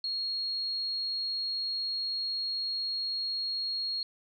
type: tone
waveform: sine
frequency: 4289 Hz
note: C8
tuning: 42 cents sharp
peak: -30 dBFS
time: 0.04-4.03 s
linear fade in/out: 2 ms
effects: none